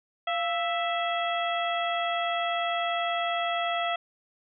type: harmonic tone with a mistuned harmonic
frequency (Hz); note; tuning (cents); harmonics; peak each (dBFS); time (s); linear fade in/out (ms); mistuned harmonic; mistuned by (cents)
659.3; E5; 0; 1 / 2 / 3 / 4 / 5; -28 / -32 / -35 / -37 / -35; 0.27-3.96; 5; 1; +79
effects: none